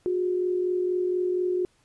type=tone pair together; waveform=sine; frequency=361.3 / 405.5 Hz; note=F#4 / G#4; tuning=-41 / -41 cents; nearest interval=major second; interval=200 cents; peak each=-23 / -33 dBFS; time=0.06-1.65 s; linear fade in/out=0 ms; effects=pink hiss -65 dBFS RMS until 1.84 s + resampled to 24000 Hz